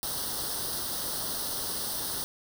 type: noise with comb filter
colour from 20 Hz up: white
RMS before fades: -33 dBFS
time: 0.03-2.24 s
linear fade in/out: 0 ms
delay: 0.21 ms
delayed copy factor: +0.85
effects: none

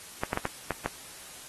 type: clicks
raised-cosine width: 0.5 ms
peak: -13 dBFS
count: 6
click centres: 0.235 / 0.331 / 0.374 / 0.454 / 0.707 / 0.86 s
effects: white hiss -46 dBFS RMS until 1.48 s + AAC 32 kbps

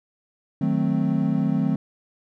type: chord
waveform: triangle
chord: D# diminished seventh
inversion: none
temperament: equal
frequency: 155.56 / 185 / 220 / 261.6 Hz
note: D#3 / F#3 / A3 / C4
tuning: 0 / 0 / 0 / 0 cents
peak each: -23 dBFS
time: 0.61-1.76 s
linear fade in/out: 5 ms
effects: none

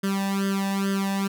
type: tone with flanger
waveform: sawtooth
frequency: 196 Hz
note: G3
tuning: in tune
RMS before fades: -25 dBFS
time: 0.03-1.28 s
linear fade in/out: 10 ms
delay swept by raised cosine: 0.62 to 1.14 ms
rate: 2.3 Hz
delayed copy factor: +1
effects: none

